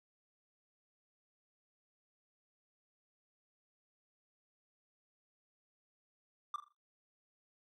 triangle tone with echo, 1182 Hz, D6, 11 cents sharp, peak -33 dBFS, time 6.54-6.56 s, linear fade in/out 2 ms, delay 41 ms, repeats 4, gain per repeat -9 dB, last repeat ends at 6.724 s, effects noise-tail reverb RT60 0.2 s tail -20 dB re dry

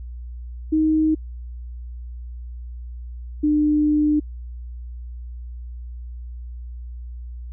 sine tone pair in turn, 312.6 / 300 Hz, D#4 / D4, +8 / +37 cents, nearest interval minor second, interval 71 cents, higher first, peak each -15 dBFS, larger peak neither, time 0.72-1.15 / 3.43-4.2 s, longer second, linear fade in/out 10 ms, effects added 60 Hz sine -31 dBFS peak until 7.52 s

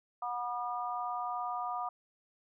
harmonic tone, 242.7 Hz, B3, 30 cents flat, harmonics 3 / 4 / 5, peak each -37 / -39 / -38 dBFS, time 0.22-1.89 s, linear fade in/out 5 ms, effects none

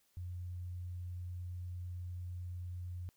sine tone, 89.1 Hz, F2, 35 cents sharp, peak -40 dBFS, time 0.17-3.09 s, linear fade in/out 0 ms, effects white hiss -74 dBFS RMS until 3.16 s

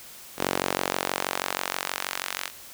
sawtooth tone with high-pass filter sweep, 46.25 Hz, F#1, in tune, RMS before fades -30 dBFS, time 0.37-2.51 s, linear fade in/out 50 ms, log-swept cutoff 350 to 1700 Hz, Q 0.74, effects white hiss -45 dBFS RMS until 2.73 s

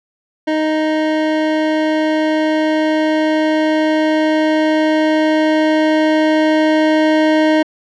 25% pulse tone with level ramp, 311.1 Hz, D#4, in tune, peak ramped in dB -10 to -6 dBFS, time 0.47-7.63 s, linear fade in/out 10 ms, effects low-pass 3000 Hz 12 dB/octave

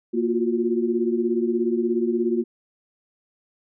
sine tone cluster, 232.7 / 346.8 / 363.6 Hz, A#3 / F4 / F#4, -3 / -12 / -30 cents, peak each -24 dBFS, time 0.13-2.44 s, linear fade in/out 20 ms, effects none

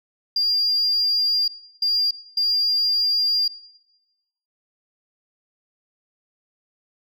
sine tone bursts at uneven times, 4798 Hz, D8, 36 cents sharp, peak -16 dBFS, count 3, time 0.36-1.48 / 1.82-2.11 / 2.37-3.48 s, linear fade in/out 5 ms, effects noise-tail reverb RT60 1.0 s tail -19 dB re dry + tanh soft clip ceiling -14 dBFS

